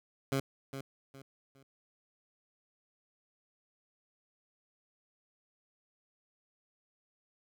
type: tone with echo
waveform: 15% pulse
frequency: 136 Hz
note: C#3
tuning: 33 cents flat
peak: -23 dBFS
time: 0.32-0.4 s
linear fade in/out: 2 ms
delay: 410 ms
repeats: 3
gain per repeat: -10 dB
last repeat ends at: 1.63 s
effects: none